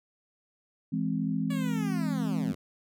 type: chord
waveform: sine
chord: E augmented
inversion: none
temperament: equal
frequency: 164.81 / 207.7 / 261.6 Hz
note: E3 / G#3 / B#3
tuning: 0 / 0 / 0 cents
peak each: -31 dBFS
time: 0.92-2.53 s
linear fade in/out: 10 ms
type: linear sweep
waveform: 10% pulse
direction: down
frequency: 575 to 79.5 Hz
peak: -31 dBFS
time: 1.5-2.55 s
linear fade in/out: 5 ms
effects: none